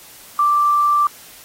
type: tone with quantisation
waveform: sine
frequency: 1174.7 Hz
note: D6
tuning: in tune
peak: -12 dBFS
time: 0.39-1.07 s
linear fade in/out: 2 ms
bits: 7
effects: white hiss -42 dBFS RMS until 1.44 s + AAC 48 kbps